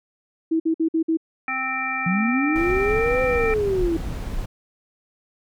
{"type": "tone bursts", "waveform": "sine", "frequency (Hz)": 323.8, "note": "E4", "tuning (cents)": -31, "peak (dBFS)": -17, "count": 5, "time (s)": [0.51, 1.172], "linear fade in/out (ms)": 10, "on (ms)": 90, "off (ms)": 53}
{"type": "harmonic tone", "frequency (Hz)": 261.6, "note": "C4", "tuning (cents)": 0, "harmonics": [1, 3, 5, 7, 9], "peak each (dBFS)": [-36, -31, -29, -30, -26], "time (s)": [1.48, 3.54], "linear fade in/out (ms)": 2}
{"type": "linear two-way sweep", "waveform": "sine", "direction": "up then down", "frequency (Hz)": [169.7, 516, 321.9], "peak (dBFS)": -19, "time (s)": [2.06, 3.97], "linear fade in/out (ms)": 5, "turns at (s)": 3.22}
{"type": "noise", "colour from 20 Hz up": "brown", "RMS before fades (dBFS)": -28, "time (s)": [2.55, 4.46], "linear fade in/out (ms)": 10}
{"effects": []}